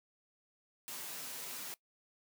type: noise with comb filter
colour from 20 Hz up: white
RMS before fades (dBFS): -44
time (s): 0.88-1.74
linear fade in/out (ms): 0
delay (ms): 9.5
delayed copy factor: -0.55
effects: noise-tail reverb RT60 0.1 s tail -20 dB re dry + high-pass 150 Hz 12 dB/octave